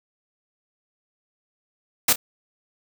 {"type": "noise with echo", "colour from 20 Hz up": "white", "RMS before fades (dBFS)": -17, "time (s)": [2.08, 2.13], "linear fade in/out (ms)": 5, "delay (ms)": 30, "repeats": 1, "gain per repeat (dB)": -14, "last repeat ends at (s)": 2.16, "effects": []}